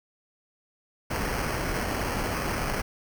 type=noise with sample-and-hold; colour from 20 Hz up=pink; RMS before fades=-29 dBFS; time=1.1-2.82 s; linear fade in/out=10 ms; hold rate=3675 Hz; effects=none